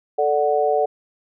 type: chord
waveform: sine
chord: D major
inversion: second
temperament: equal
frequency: 440 / 587.3 / 740 Hz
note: A4 / D5 / F#5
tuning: 0 / 0 / 0 cents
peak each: -20 / -21 / -20 dBFS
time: 0.18-0.86 s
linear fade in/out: 10 ms
effects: none